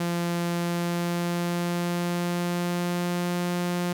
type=tone with pitch glide; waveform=sawtooth; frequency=172.3 to 176.23 Hz; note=F3 to F3; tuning=-23 to +16 cents; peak=-21 dBFS; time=0-3.93 s; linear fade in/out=5 ms; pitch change=+39 cents; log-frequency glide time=0.51-3.46 s; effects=none